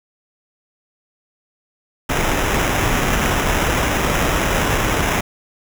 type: noise with sample-and-hold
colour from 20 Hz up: pink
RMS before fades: -18 dBFS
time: 2.09-5.21 s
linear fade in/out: 10 ms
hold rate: 4410 Hz
effects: none